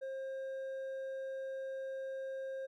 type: tone with hard clipping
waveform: sine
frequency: 533 Hz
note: C5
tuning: 32 cents sharp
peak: -40 dBFS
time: 0.01-2.67 s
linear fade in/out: 20 ms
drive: 4 dB
effects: none